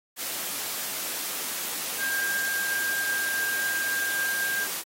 sine tone in noise, 1600 Hz, G6, 35 cents sharp, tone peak -26 dBFS, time 1.98-4.68 s, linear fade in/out 50 ms, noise white, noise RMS -32 dBFS, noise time 0.16-4.84 s, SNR +3 dB, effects high-pass 200 Hz 12 dB/octave + AAC 48 kbps

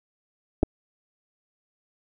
clicks, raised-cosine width 2 ms, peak -8 dBFS, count 2, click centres 0.63 / 0.633 s, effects none

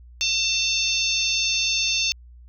harmonic tone with a mistuned harmonic, 897 Hz, A5, 33 cents sharp, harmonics 3 / 4 / 5 / 6 / 7, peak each -25 / -26 / -27 / -28 / -28 dBFS, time 0.21-2.12 s, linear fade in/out 0 ms, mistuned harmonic 5, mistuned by -20 cents, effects added 60 Hz sine -43 dBFS peak until 2.48 s

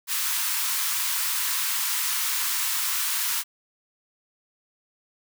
white high-pass noise, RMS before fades -26 dBFS, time 0.07-3.44 s, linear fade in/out 50 ms, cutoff 900 Hz, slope 96 dB/octave, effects none

